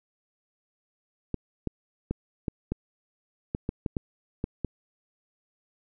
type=clicks; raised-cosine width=3 ms; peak=-15 dBFS; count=11; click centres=1.343 / 1.673 / 2.11 / 2.482 / 2.72 / 3.549 / 3.691 / 3.862 / 3.968 / 4.441 / 4.647 s; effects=none